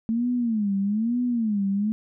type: tone with vibrato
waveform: sine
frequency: 220 Hz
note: A3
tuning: in tune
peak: -21 dBFS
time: 0.09-1.92 s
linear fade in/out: 0 ms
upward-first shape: sine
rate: 1.1 Hz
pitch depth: 200 cents each way
effects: none